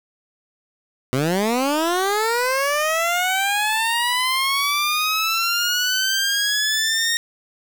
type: linear sweep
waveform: 15% pulse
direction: up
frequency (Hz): 123.3 to 1861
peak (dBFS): -12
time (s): 1.13-7.17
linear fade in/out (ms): 0
effects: 7-bit